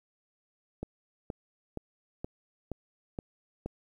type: click train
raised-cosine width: 2 ms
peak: -22 dBFS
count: 7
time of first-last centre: 0.83-3.66 s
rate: 2.12 Hz
effects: 10-bit